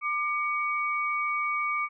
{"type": "tone pair together", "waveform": "sine", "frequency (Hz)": [1193.5, 2253], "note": ["D6", "C#7"], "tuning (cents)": [28, 28], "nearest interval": "major seventh", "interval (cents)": 1100, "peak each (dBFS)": [-28, -29], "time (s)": [0.01, 1.89], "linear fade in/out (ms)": 50, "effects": []}